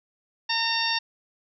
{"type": "harmonic tone", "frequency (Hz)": 914, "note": "A#5", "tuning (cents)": -34, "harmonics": [1, 2, 3, 4, 5, 6], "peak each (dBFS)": [-30, -30, -30, -30, -30, -30], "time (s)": [0.49, 0.99], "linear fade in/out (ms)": 10, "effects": []}